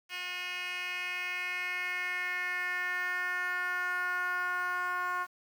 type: tone with band-pass filter sweep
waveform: 10% pulse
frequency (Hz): 360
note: F#4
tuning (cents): -47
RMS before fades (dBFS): -34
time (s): 0.09-5.27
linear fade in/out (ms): 50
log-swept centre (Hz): 3000 to 1200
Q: 3.5
effects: 9-bit